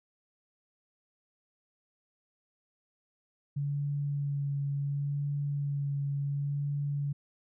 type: tone with vibrato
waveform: sine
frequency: 142.2 Hz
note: C#3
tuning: 45 cents sharp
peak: -29 dBFS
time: 3.56-7.13 s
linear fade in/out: 10 ms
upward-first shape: sine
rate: 0.7 Hz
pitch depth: 16 cents each way
effects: none